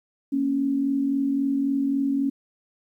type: tone pair together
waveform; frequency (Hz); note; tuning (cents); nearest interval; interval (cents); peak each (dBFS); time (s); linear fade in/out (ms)
sine; 233.1 / 276.8; A#3 / C#4; 0 / -2; minor third; 298; -29 / -21; 0.32-2.3; 10
effects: 10-bit